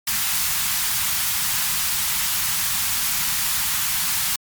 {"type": "band-stop noise", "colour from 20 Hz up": "white", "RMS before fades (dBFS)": -22, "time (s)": [0.07, 4.36], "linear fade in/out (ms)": 5, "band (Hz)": [200, 860], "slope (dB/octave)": 24, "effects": ["MP3 96 kbps"]}